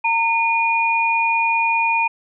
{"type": "tone pair together", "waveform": "sine", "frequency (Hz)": [915, 2445], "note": ["A#5", "D#7"], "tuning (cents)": [-32, -31], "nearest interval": "octave + perfect fourth", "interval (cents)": 1701, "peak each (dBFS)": -18, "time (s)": [0.04, 2.08], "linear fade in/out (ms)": 10, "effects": []}